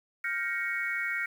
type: chord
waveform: sine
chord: G half-diminished seventh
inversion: third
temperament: equal with one note detuned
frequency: 1396.9 / 1568 / 1885.2 / 2217 Hz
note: F6 / G6 / Bb6 / Db7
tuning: 0 / 0 / +19 / 0 cents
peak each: -36 / -38 / -33 / -33 dBFS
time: 0.24-1.26 s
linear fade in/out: 5 ms
effects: 9-bit